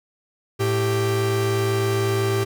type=tone pair together; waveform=45% pulse; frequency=110 / 392 Hz; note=A2 / G4; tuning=0 / 0 cents; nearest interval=octave + minor seventh; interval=2200 cents; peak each=-22 dBFS; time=0.59-2.45 s; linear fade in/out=20 ms; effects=none